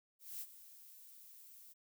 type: noise with ADSR envelope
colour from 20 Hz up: violet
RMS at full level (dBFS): -44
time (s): 0.19-1.74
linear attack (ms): 220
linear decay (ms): 48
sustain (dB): -14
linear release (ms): 24
effects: none